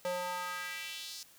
square tone with high-pass filter sweep, 179.1 Hz, F3, 44 cents sharp, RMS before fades -39 dBFS, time 0.05-1.23 s, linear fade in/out 0 ms, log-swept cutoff 500 to 5300 Hz, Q 2.2, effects white hiss -60 dBFS RMS until 1.38 s

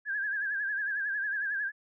sine tone with vibrato, 1639 Hz, G#6, 23 cents flat, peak -29 dBFS, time 0.05-1.72 s, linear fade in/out 50 ms, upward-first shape sine, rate 11 Hz, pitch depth 81 cents each way, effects none

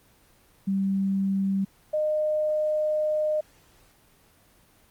sine tone pair in turn, 194.5 / 612 Hz, G3 / D#5, -13 / -29 cents, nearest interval octave + minor sixth, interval 1984 cents, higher second, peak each -22 dBFS, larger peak neither, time 0.67-1.65 / 1.93-3.41 s, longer second, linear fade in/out 10 ms, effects pink hiss -59 dBFS RMS until 4.9 s + Opus 24 kbps

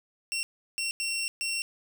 20% pulse tone bursts at uneven times, 2727 Hz, F7, 42 cents flat, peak -24 dBFS, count 4, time 0.32-0.43 / 0.78-0.91 / 1-1.28 / 1.41-1.62 s, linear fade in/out 0 ms, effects none

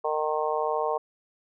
harmonic tone, 153.5 Hz, D#3, 23 cents flat, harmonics 3 / 4 / 5 / 6 / 7, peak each -29 / -30 / -31 / -32 / -32 dBFS, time 0.04-0.98 s, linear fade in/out 10 ms, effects none

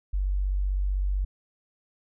sine tone, 47.89 Hz, G1, 40 cents flat, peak -23 dBFS, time 0.13-1.25 s, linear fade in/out 10 ms, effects none

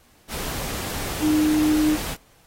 sine tone in noise, 306.1 Hz, D#4, 28 cents flat, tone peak -16 dBFS, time 1.2-1.98 s, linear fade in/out 50 ms, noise pink, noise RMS -30 dBFS, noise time 0.28-2.17 s, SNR +11 dB, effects pink hiss -57 dBFS RMS until 2.46 s + AAC 48 kbps

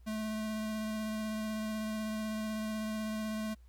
square tone with vibrato, 216.7 Hz, A3, 26 cents flat, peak -35 dBFS, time 0.06-3.55 s, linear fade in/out 20 ms, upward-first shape sine, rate 16 Hz, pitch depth 12 cents each way, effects added 60 Hz sine -54 dBFS peak until 3.68 s + pink hiss -74 dBFS RMS until 3.68 s

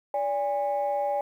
sine tone pair together, 577 / 816 Hz, D5 / G#5, -31 / -31 cents, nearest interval tritone, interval 600 cents, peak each -26 / -26 dBFS, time 0.14-1.21 s, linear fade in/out 2 ms, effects tanh soft clip ceiling -19 dBFS + 10-bit

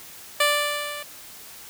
10% pulse tone with level ramp, 587.3 Hz, D5, in tune, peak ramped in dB -8 to -25 dBFS, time 0.4-1.03 s, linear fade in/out 5 ms, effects white hiss -43 dBFS RMS until 1.69 s

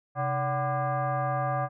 sine tone with frequency modulation, 309 Hz, D#4, 12 cents flat, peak -25 dBFS, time 0.15-1.69 s, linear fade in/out 50 ms, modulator 441 Hz, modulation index 2.2, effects none

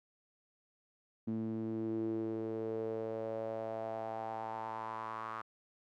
sawtooth tone with band-pass filter sweep, 111.4 Hz, A2, 22 cents sharp, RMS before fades -39 dBFS, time 1.27-5.42 s, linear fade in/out 10 ms, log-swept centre 250 to 1200 Hz, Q 5, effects none

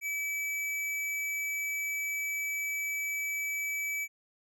square tone, 2298 Hz, D7, 38 cents flat, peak -32 dBFS, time 0.01-4.08 s, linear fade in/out 50 ms, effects none

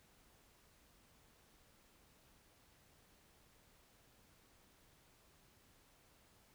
silence, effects pink hiss -69 dBFS RMS until 6.54 s

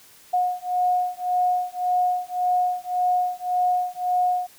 sine beating tone pair, 723 / 724.8 Hz, F#5 / F#5, -40 / -36 cents, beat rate 1.8 Hz, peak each -23 / -23 dBFS, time 0.33-4.47 s, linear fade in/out 10 ms, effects white hiss -51 dBFS RMS until 4.58 s

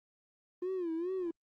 triangle tone with vibrato, 350 Hz, F4, 4 cents sharp, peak -30 dBFS, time 0.62-1.31 s, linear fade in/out 5 ms, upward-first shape sine, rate 2.4 Hz, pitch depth 140 cents each way, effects tanh soft clip ceiling -28 dBFS + Opus 24 kbps

